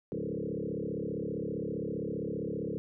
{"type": "tone with frequency modulation", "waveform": "sine", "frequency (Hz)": 313.1, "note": "D#4", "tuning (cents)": 11, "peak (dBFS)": -32, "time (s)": [0.12, 2.78], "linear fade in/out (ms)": 0, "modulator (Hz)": 35.2, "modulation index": 5.1, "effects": []}